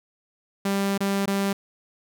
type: tone with dropouts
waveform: sawtooth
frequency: 197.6 Hz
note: G3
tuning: 14 cents sharp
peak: -18 dBFS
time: 0.65-1.53 s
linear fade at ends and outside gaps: 5 ms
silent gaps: 0.978-1.005 / 1.258-1.275 s
effects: none